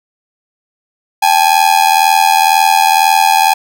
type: ring-modulated tone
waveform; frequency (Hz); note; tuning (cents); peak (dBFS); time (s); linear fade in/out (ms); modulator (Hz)
45% pulse; 829; G#5; -3; -4; 1.22-3.54; 10; 41
effects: none